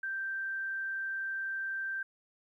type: tone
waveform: sine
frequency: 1568 Hz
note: G6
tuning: in tune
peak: -33 dBFS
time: 0.03-2.03 s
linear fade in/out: 5 ms
effects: 12-bit